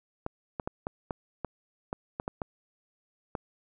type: clicks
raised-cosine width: 1 ms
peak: -18 dBFS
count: 11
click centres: 0.264 / 0.598 / 0.675 / 0.869 / 1.108 / 1.447 / 1.929 / 2.199 / 2.279 / 2.418 / 3.352 s
effects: none